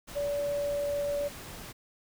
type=tone in noise; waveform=sine; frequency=575 Hz; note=D5; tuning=37 cents flat; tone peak=-28 dBFS; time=0.15-1.29 s; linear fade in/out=20 ms; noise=pink; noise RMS=-44 dBFS; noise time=0.07-1.73 s; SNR=+13 dB; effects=none